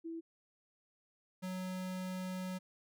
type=tone pair in turn; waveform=sine / square; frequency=329.6 / 184.98 Hz; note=E4 / F#3; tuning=0 / 0 cents; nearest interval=minor seventh; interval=1000 cents; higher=first; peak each=-40 / -39 dBFS; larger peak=second; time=0.04-0.21 / 1.42-2.59 s; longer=second; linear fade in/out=20 ms; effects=none